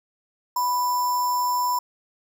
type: tone with sample-and-hold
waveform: sine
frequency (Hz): 987.8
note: B5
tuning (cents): 0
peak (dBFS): -20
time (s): 0.56-1.79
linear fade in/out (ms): 5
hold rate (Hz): 6300
effects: none